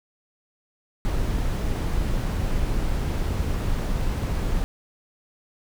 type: noise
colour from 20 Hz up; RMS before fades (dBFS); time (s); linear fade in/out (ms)
brown; -24; 1.05-4.64; 0
effects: none